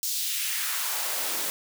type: noise with high-pass filter sweep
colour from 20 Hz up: white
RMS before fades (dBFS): -29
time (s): 0.03-1.5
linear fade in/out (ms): 0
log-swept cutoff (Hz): 5200 to 260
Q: 1.4
effects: none